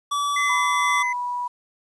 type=tone; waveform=square; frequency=1150 Hz; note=D6; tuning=37 cents flat; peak=-22 dBFS; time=0.11-1.03 s; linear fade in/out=10 ms
type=tone with tremolo; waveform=triangle; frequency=2038 Hz; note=C7; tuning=46 cents flat; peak=-20 dBFS; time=0.36-1.13 s; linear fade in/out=5 ms; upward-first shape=sine; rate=2.1 Hz; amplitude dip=35%
type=tone with pitch glide; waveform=sine; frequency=987.8 to 977.6 Hz; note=B5 to B5; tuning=0 to -18 cents; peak=-24 dBFS; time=0.49-1.48 s; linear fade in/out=10 ms; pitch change=-18 cents; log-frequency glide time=0.65-1.26 s
effects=resampled to 22050 Hz + 9-bit